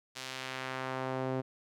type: tone with band-pass filter sweep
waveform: sawtooth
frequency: 130.81 Hz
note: C3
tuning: in tune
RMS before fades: -37 dBFS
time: 0.15-1.42 s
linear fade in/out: 20 ms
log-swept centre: 4900 to 420 Hz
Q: 0.83
effects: none